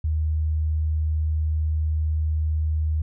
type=tone; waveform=sine; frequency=77.78 Hz; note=D#2; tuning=in tune; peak=-20 dBFS; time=0.04-3.02 s; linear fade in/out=5 ms; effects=none